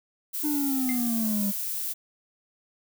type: noise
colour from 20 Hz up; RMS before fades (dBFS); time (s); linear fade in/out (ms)
violet; -31; 0.33-1.94; 20
type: exponential sweep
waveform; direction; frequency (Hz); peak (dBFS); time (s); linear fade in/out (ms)
triangle; down; 303.8 to 197.3; -23; 0.43-1.52; 20
type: tone with exponential decay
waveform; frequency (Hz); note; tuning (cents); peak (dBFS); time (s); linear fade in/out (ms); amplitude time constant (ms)
sine; 2093; C7; 0; -29; 0.89-1.05; 1; 34
effects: none